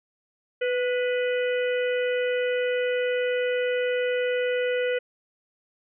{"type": "harmonic tone with a mistuned harmonic", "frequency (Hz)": 496.8, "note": "B4", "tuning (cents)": 10, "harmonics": [1, 3, 4, 5, 6], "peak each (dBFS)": [-23, -33, -35, -37, -39], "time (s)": [0.61, 4.99], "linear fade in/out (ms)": 10, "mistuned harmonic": 3, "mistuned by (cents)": -30, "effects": []}